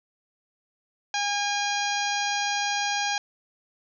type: harmonic tone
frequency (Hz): 814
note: G#5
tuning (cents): -35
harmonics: 1 / 2 / 3 / 4 / 5 / 6 / 7 / 8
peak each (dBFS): -28 / -31 / -33 / -34 / -35 / -36 / -36 / -37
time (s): 1.14-3.18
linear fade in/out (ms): 2
effects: none